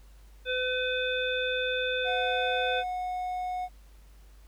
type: harmonic tone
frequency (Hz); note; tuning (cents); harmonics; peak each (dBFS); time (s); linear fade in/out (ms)
506; B4; +42; 1 / 3 / 5 / 7; -30 / -32 / -35 / -34; 0.45-2.84; 50
type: tone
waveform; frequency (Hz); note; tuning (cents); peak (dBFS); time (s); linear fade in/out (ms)
triangle; 730; F#5; -24; -28; 2.04-3.69; 50
effects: added 50 Hz sine -50 dBFS peak until 4.47 s + pink hiss -63 dBFS RMS until 4.47 s